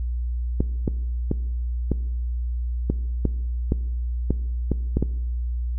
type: clicks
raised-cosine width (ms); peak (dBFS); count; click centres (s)
3; -8; 11; 0.605 / 0.878 / 1.314 / 1.917 / 2.9 / 3.253 / 3.721 / 4.306 / 4.717 / 4.97 / 5.026
effects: noise-tail reverb RT60 1.0 s tail -19 dB re dry + added 60 Hz sine -23 dBFS peak until 5.78 s